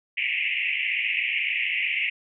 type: band-pass noise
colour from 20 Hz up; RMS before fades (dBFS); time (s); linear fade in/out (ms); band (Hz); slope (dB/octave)
white; -26; 0.17-2.1; 10; 2000 to 2800; 96
effects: none